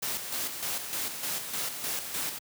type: noise with tremolo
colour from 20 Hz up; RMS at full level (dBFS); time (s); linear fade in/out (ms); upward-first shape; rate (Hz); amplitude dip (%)
white; -32; 0.02-2.39; 10; square; 3.3; 50
effects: high-pass 100 Hz 12 dB/octave